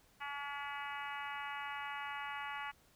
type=harmonic tone with a mistuned harmonic; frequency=284.5 Hz; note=C#4; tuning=45 cents sharp; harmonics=3 / 4 / 5 / 6 / 7 / 8 / 9 / 10; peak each=-45 / -47 / -48 / -50 / -48 / -52 / -53 / -53 dBFS; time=0.2-2.72 s; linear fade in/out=20 ms; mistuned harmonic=10; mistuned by=+31 cents; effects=pink hiss -68 dBFS RMS until 2.95 s